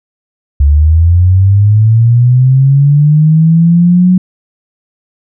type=linear sweep; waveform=sine; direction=up; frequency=69.3 to 185 Hz; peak=-3 dBFS; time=0.6-4.18 s; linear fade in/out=5 ms; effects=none